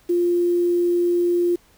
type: tone with quantisation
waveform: sine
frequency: 349.2 Hz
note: F4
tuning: in tune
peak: -16 dBFS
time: 0.09-1.56 s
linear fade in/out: 10 ms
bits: 7
effects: pink hiss -56 dBFS RMS until 1.77 s